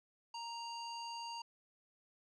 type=tone with low-pass filter; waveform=square; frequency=933 Hz; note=A#5; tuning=1 cent sharp; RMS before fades=-45 dBFS; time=0.34-1.42 s; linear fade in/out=5 ms; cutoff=5300 Hz; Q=3.1; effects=none